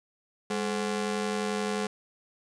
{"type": "ring-modulated tone", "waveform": "sawtooth", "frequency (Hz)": 315.4, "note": "D#4", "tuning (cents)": 24, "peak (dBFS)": -21, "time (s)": [0.5, 1.87], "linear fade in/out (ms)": 5, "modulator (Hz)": 112, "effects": ["resampled to 22050 Hz", "9-bit"]}